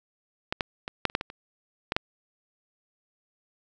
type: clicks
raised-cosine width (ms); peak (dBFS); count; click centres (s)
0.3; -11 / -10 / -17 / -6 / -29 / -7 / -16 / -25 / -10 / -6; 10; 0.525 / 0.608 / 0.879 / 1.053 / 1.099 / 1.151 / 1.211 / 1.301 / 1.921 / 1.965
effects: none